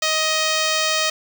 5% pulse tone with notch filter, 627 Hz, D#5, 13 cents sharp, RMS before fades -20 dBFS, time 0.02-1.1 s, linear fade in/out 5 ms, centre 11000 Hz, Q 0.78, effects none

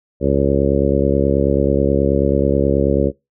harmonic tone, 69.3 Hz, C#2, in tune, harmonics 1 / 2 / 3 / 4 / 5 / 6 / 7 / 8, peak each -21 / -21 / -21 / -21 / -21 / -21 / -21 / -21 dBFS, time 0.2-3.12 s, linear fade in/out 50 ms, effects noise-tail reverb RT60 0.2 s tail -21 dB re dry

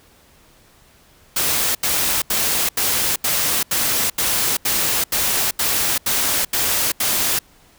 white noise bursts, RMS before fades -19 dBFS, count 13, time 1.36-7.39 s, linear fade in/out 5 ms, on 390 ms, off 80 ms, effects pink hiss -52 dBFS RMS until 7.78 s

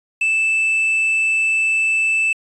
triangle tone with quantisation, 2637 Hz, E7, in tune, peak -13 dBFS, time 0.21-2.33 s, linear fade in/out 5 ms, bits 7, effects resampled to 24000 Hz

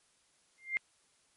sine tone with exponential growth, 2100 Hz, C7, 6 cents sharp, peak -25 dBFS, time 0.58-0.77 s, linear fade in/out 0 ms, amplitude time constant 40 ms, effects white hiss -70 dBFS RMS until 1.36 s + MP3 48 kbps

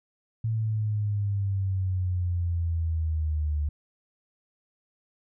sine exponential sweep, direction down, 112.9 to 73.42 Hz, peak -24 dBFS, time 0.44-3.69 s, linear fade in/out 5 ms, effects none

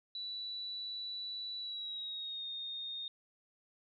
sine tone with pitch glide, 3951 to 3686 Hz, B7 to A#7, 0 to -20 cents, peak -39 dBFS, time 0.15-3.08 s, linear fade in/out 2 ms, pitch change -120 cents, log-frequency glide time 1.59-2.45 s, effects none

